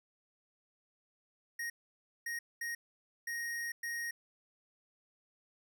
square tone bursts at uneven times, 1871 Hz, A#6, 6 cents sharp, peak -37 dBFS, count 5, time 1.59-1.7 / 2.26-2.39 / 2.61-2.75 / 3.27-3.72 / 3.83-4.11 s, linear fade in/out 5 ms, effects none

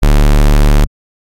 square tone, 36.71 Hz, D1, in tune, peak -5 dBFS, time 0.02-0.85 s, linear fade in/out 10 ms, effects AAC 48 kbps

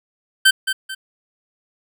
25% pulse tone with echo, 1549 Hz, G6, 21 cents flat, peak -5 dBFS, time 0.45-0.51 s, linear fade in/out 10 ms, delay 220 ms, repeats 2, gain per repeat -9 dB, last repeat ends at 0.95 s, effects none

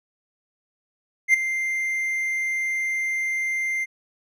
triangle tone with ADSR envelope, 2093 Hz, C7, in tune, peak -9 dBFS, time 1.28-3.86 s, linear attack 58 ms, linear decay 9 ms, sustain -12 dB, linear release 30 ms, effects none

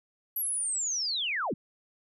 sine linear sweep, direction down, 11850 to 123.47 Hz, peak -28 dBFS, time 0.36-1.54 s, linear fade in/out 5 ms, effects none

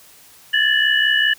sine tone cluster, 1708 / 1773 / 2944 Hz, G#6 / A6 / F#7, +48 / +13 / -9 cents, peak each -18 dBFS, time 0.53-1.34 s, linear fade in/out 10 ms, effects white hiss -47 dBFS RMS until 1.38 s

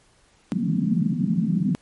pink band-pass noise, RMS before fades -22 dBFS, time 0.52-1.75 s, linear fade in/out 0 ms, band 160 to 240 Hz, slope 48 dB/octave, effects pink hiss -59 dBFS RMS until 1.81 s + MP3 48 kbps

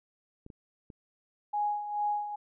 clicks, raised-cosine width 3 ms, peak -34 dBFS, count 3, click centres 0.464 / 0.502 / 0.902 s
sine tone with tremolo, 830.6 Hz, G#5, in tune, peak -26 dBFS, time 1.53-2.36 s, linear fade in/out 10 ms, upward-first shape sine, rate 2.3 Hz, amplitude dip 65%
effects none

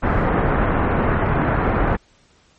pink low-pass noise, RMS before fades -18 dBFS, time 0.02-1.97 s, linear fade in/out 20 ms, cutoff 1700 Hz, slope 24 dB/octave, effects pink hiss -56 dBFS RMS until 2.58 s + MP3 32 kbps

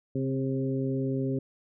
harmonic tone with a mistuned harmonic, 134 Hz, C3, 42 cents sharp, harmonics 1 / 2 / 3 / 4, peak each -30 / -30 / -33 / -39 dBFS, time 0.15-1.39 s, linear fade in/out 5 ms, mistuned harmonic 2, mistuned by -19 cents, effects none

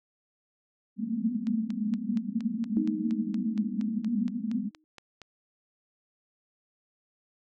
white band-pass noise, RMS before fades -30 dBFS, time 0.96-4.71 s, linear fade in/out 50 ms, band 200 to 240 Hz, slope 96 dB/octave
click train, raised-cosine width 0.2 ms, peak -28 dBFS, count 17, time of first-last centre 1.47-5.217 s, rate 4.27 Hz
sine tone with exponential decay, 311.1 Hz, D#4, in tune, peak -27 dBFS, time 2.77-4.84 s, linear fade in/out 0 ms, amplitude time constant 450 ms
effects none

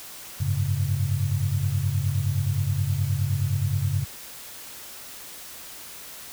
sine chord, F# suspended second, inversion none, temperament equal with one note detuned, 94.28 / 103.83 / 138.59 Hz, F#2 / G#2 / C#3, +33 / 0 / 0 cents, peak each -26 dBFS, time 0.4-4.05 s, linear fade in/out 10 ms, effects white hiss -41 dBFS RMS until 6.32 s

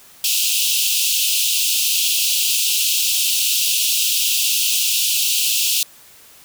pink high-pass noise, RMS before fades -18 dBFS, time 0.24-5.83 s, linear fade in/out 2 ms, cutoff 2600 Hz, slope 96 dB/octave, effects white hiss -46 dBFS RMS until 6.44 s

